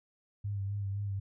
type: tone with vibrato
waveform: sine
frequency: 100 Hz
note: G2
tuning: 35 cents sharp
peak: -32 dBFS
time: 0.44-1.2 s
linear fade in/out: 10 ms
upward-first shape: sine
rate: 3.9 Hz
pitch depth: 38 cents each way
effects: none